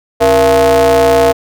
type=ring-modulated tone; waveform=square; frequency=100.3 Hz; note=G2; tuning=40 cents sharp; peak=-4 dBFS; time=0.2-1.33 s; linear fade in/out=20 ms; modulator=572 Hz; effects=none